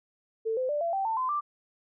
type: tone with pitch steps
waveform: sine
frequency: 446.5 / 512.9 / 589.2 / 676.8 / 777.4 / 893 / 1025.8 / 1178.3 Hz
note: A4 / C5 / D5 / E5 / G5 / A5 / C6 / D6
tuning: +25 / -35 / +6 / +45 / -15 / +25 / -35 / +5 cents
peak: -26 dBFS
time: 0.45-1.41 s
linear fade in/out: 20 ms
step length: 120 ms
effects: none